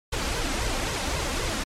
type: noise with flanger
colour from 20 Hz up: pink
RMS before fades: -27 dBFS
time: 0.12-1.64 s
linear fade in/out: 10 ms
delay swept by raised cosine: 1.9 to 3.8 ms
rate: 3.8 Hz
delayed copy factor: +0.65
effects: low-pass 8000 Hz 12 dB/octave + MP3 64 kbps